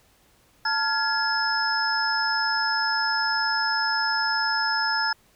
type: tone cluster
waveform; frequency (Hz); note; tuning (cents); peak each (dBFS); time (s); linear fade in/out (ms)
sine; 890 / 1401 / 1682 / 5200; A5 / F6 / G#6 / E8; +20 / +5 / +22 / -24; -27; 0.65-5.13; 5
effects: pink hiss -60 dBFS RMS until 5.35 s